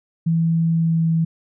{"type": "tone with pitch glide", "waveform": "sine", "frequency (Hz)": [164.81, 163.39], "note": ["E3", "E3"], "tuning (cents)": [0, -15], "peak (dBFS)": -15, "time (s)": [0.26, 1.25], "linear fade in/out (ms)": 10, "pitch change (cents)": -15, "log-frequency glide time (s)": [0.72, 1.08], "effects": []}